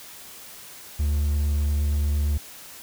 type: tone with vibrato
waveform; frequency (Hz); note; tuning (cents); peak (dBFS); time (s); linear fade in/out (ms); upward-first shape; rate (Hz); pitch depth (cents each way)
triangle; 73.42; D2; 0; -18; 0.99-2.38; 10; triangle; 8.7; 12
effects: white hiss -43 dBFS RMS until 2.82 s